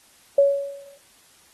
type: tone with exponential decay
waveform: sine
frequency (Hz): 560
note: C#5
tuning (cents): +18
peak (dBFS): -10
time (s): 0.38-0.98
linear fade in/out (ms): 5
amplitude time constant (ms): 130
effects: white hiss -55 dBFS RMS until 1.53 s + AAC 32 kbps